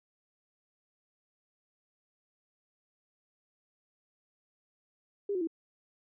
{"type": "tone with pitch steps", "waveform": "sine", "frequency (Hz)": [403.8, 363.9, 328], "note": ["G#4", "F#4", "E4"], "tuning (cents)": [-49, -29, -9], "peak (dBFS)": -29, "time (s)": [5.29, 5.473], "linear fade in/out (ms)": 5, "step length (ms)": 61, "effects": []}